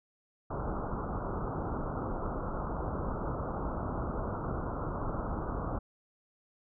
pink low-pass noise, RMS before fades -35 dBFS, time 0.5-5.79 s, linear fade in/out 10 ms, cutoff 1400 Hz, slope 96 dB/octave, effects none

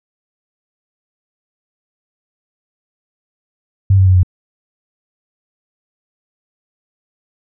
sine tone with pitch steps, 97.2 / 94.98 / 92.81 / 90.69 Hz, G2 / F#2 / F#2 / F#2, -14 / +46 / +6 / -34 cents, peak -6 dBFS, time 3.9-4.232 s, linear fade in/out 5 ms, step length 83 ms, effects none

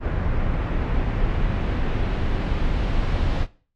brown noise with low-pass filter sweep, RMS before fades -22 dBFS, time 0-3.47 s, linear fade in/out 50 ms, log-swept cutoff 1900 to 3800 Hz, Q 1.1, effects noise-tail reverb RT60 0.4 s tail -18 dB re dry + AAC 64 kbps

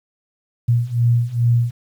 sine beating tone pair, 117.5 / 119.9 Hz, A#2 / A#2, +14 / +49 cents, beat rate 2.4 Hz, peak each -18 / -16 dBFS, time 0.68-1.71 s, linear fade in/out 10 ms, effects 8-bit

